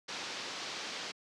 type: low-pass noise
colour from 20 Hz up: white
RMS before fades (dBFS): -41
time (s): 0.08-1.12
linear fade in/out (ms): 10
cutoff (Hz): 5500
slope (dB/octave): 24
effects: high-pass 200 Hz 12 dB/octave + low-pass 9000 Hz 12 dB/octave